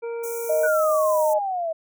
harmonic tone, 465.8 Hz, A#4, 1 cent flat, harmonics 1 / 2 / 3 / 5, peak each -27 / -40 / -45 / -46 dBFS, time 0.02-0.68 s, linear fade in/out 20 ms
white high-pass noise, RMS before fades -36 dBFS, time 0.23-1.34 s, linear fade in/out 10 ms, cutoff 5700 Hz, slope 96 dB/octave
sine tone with pitch glide, 622.3 to 617.3 Hz, D#5 to D#5, 0 to -14 cents, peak -18 dBFS, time 0.49-1.39 s, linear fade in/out 10 ms, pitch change -14 cents, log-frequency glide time 1.11-1.17 s
sine exponential sweep, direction down, 1500 to 634 Hz, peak -23 dBFS, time 0.63-1.73 s, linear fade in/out 10 ms
effects none

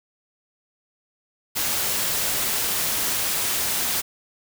white noise, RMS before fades -24 dBFS, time 1.55-4.02 s, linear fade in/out 20 ms, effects none

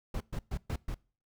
brown noise bursts, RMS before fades -34 dBFS, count 5, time 0.14-0.945 s, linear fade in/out 5 ms, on 65 ms, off 120 ms, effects noise-tail reverb RT60 0.4 s tail -24 dB re dry

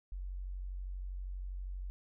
sine tone, 46.25 Hz, F#1, in tune, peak -38 dBFS, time 0.12-1.9 s, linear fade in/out 0 ms, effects none

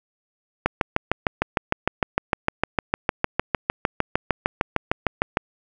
click train, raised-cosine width 0.5 ms, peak -3 dBFS, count 32, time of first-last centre 0.66-5.371 s, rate 6.58 Hz, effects none

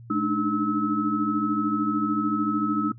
sine tone cluster, 214.4 / 293.4 / 306.8 / 1295 Hz, A3 / D4 / D#4 / E6, -45 / -2 / -24 / -31 cents, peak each -27 dBFS, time 0.1-2.92 s, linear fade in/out 5 ms, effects noise-tail reverb RT60 0.1 s tail -17 dB re dry + added 117 Hz sine -42 dBFS peak until 2.98 s

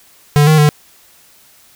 square tone with pitch steps, 146.9 / 155.5 / 149.1 Hz, D3 / D#3 / D3, +1 / -1 / +27 cents, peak -7 dBFS, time 0.36-0.69 s, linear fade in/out 0 ms, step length 110 ms, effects white hiss -47 dBFS RMS until 1.75 s

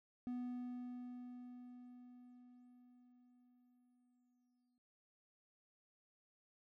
triangle tone with exponential decay, 246.9 Hz, B3, in tune, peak -38 dBFS, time 0.27-4.78 s, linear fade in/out 0 ms, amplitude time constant 980 ms, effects none

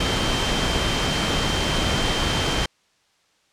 sine tone in noise, 3136 Hz, G7, in tune, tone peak -28 dBFS, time 0-2.66 s, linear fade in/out 5 ms, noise pink, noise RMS -22 dBFS, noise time 0-2.66 s, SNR -9 dB, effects white hiss -63 dBFS RMS until 3.52 s + low-pass 6000 Hz 12 dB/octave

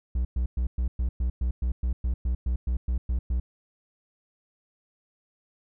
triangle tone bursts, 61.4 Hz, B1, 9 cents flat, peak -21 dBFS, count 16, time 0.15-3.4 s, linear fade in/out 5 ms, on 100 ms, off 110 ms, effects none

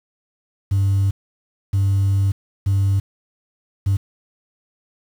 sine tone bursts at uneven times, 98.1 Hz, G2, 2 cents sharp, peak -12 dBFS, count 4, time 0.71-1.11 / 1.73-2.32 / 2.66-3 / 3.86-3.97 s, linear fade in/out 10 ms, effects tanh soft clip ceiling -13 dBFS + 7-bit

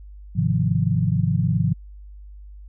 sine chord, F minor seventh, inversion first, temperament equal, 103.83 / 130.81 / 155.56 / 174.61 Hz, Ab2 / C3 / Eb3 / F3, 0 / 0 / 0 / 0 cents, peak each -23 dBFS, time 0.35-1.74 s, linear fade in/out 20 ms, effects added 50 Hz sine -38 dBFS peak until 2.68 s

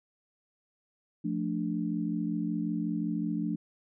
sine chord, D minor, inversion first, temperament equal, 174.61 / 220 / 293.7 Hz, F3 / A3 / D4, 0 / 0 / 0 cents, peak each -33 dBFS, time 1.24-3.56 s, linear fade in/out 10 ms, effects none

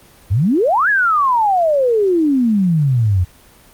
sine exponential two-way sweep, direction up then down, 85.4 to 1728 to 85.4 Hz, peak -11 dBFS, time 0.3-3.25 s, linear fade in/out 20 ms, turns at 0.89 s, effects pink hiss -46 dBFS RMS until 3.73 s + Opus 24 kbps

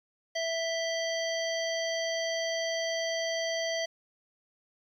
harmonic tone with a mistuned harmonic, 659.3 Hz, E5, in tune, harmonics 1 / 3 / 5 / 7 / 9, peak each -31 / -36 / -38 / -39 / -41 dBFS, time 0.35-3.86 s, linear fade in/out 10 ms, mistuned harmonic 5, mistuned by -60 cents, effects 10-bit

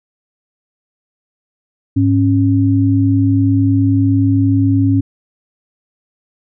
sine tone pair together, 103.8 / 274.4 Hz, G#2 / C#4, 0 / -17 cents, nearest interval octave + perfect fourth, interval 1683 cents, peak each -12 dBFS, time 1.96-5.01 s, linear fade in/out 10 ms, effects none

